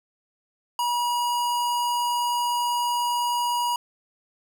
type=tone; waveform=square; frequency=963 Hz; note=B5; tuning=44 cents flat; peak=-23 dBFS; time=0.79-3.76 s; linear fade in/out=2 ms; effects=none